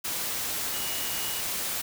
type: tone in noise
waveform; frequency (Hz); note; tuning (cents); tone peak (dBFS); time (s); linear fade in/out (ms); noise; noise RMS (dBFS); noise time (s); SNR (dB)
sine; 2899; F#7; -36; -39; 0.73-1.41; 10; white; -31; 0.04-1.82; -11
effects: none